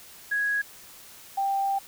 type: tone pair in turn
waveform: sine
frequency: 1661.2 / 786.9 Hz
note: G#6 / G5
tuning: 0 / +6 cents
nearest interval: octave + minor second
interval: 1294 cents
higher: first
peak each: -23 dBFS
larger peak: neither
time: 0.31-0.62 / 1.37-1.79 s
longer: second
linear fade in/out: 10 ms
effects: white hiss -48 dBFS RMS until 1.87 s

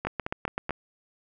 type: two click trains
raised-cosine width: 0.5 ms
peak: -15 / -13 dBFS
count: 4 / 6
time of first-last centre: 0.05-0.694 / 0.07-0.707 s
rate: 4.66 / 7.85 Hz
effects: none

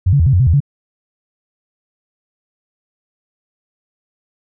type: tone with pitch steps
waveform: sine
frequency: 92 / 141.5 / 82.6 / 134.5 / 90.2 / 129.6 / 82.1 / 142 Hz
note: F#2 / C#3 / E2 / C3 / F#2 / C3 / E2 / C#3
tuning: -9 / +36 / +4 / +48 / -44 / -16 / -6 / +42 cents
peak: -8 dBFS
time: 0.06-0.604 s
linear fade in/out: 10 ms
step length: 68 ms
effects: none

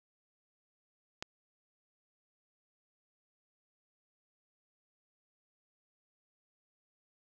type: click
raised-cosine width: 0.2 ms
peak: -20 dBFS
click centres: 1.225 s
effects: none

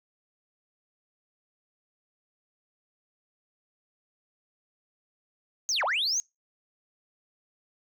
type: linear two-way sweep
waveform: sine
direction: down then up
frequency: 6640 to 525 to 6640 Hz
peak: -23 dBFS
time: 5.69-6.2 s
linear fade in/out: 0 ms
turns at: 5.84 s
effects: noise-tail reverb RT60 0.2 s tail -26 dB re dry + tanh soft clip ceiling -22 dBFS

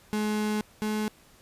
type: tone pair in turn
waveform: 35% pulse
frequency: 212.2 / 213.7 Hz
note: G#3 / G#3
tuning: +38 / +50 cents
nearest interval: unison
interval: 12 cents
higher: second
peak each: -24 / -25 dBFS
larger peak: first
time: 0.13-0.61 / 0.82-1.08 s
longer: first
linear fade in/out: 0 ms
effects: pink hiss -57 dBFS RMS until 1.41 s + resampled to 32000 Hz

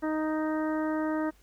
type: harmonic tone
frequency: 311.1 Hz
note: D#4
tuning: in tune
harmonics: 1 / 2 / 3 / 4 / 5 / 6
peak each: -28 / -34 / -38 / -40 / -42 / -44 dBFS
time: 0.02-1.31 s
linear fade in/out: 20 ms
effects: added 50 Hz sine -59 dBFS peak until 1.42 s + pink hiss -64 dBFS RMS until 1.42 s

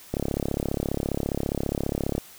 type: click train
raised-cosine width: 2 ms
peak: -12 dBFS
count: 72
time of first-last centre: 0.14-2.18 s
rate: 34.8 Hz
effects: white hiss -48 dBFS RMS until 2.38 s

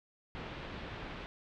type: low-pass noise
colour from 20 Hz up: pink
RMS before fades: -44 dBFS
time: 0.35-1.26 s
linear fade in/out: 0 ms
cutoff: 3500 Hz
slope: 24 dB/octave
effects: none

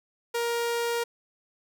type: tone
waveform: sawtooth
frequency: 470.2 Hz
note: A#4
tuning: 15 cents sharp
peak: -22 dBFS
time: 0.34-1.04 s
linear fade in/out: 10 ms
effects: none

